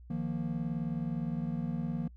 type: chord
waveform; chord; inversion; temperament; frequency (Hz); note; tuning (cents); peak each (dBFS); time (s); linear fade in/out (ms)
triangle; Eb suspended second; none; just; 155.56 / 175.01 / 233.3; Eb3 / F3 / Bb3; 0 / +4 / +2; -34; 0.1-2.08; 5
effects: noise-tail reverb RT60 0.1 s tail -25 dB re dry + added 60 Hz sine -49 dBFS peak until 2.16 s